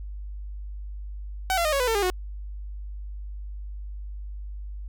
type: tone with pitch steps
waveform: sawtooth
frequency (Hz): 757 / 682.2 / 614.9 / 554.2 / 499.4 / 450.1 / 405.7 / 365.6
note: F#5 / F5 / D#5 / C#5 / B4 / A4 / G#4 / F#4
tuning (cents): +39 / -41 / -21 / -1 / +19 / +39 / -41 / -21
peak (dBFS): -18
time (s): 1.5-2.1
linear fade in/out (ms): 0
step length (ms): 75
effects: added 50 Hz sine -33 dBFS peak until 4.88 s